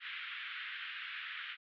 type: band-pass noise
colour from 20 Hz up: pink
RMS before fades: -44 dBFS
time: 0-1.57 s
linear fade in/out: 50 ms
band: 1400 to 3400 Hz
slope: 48 dB/octave
effects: none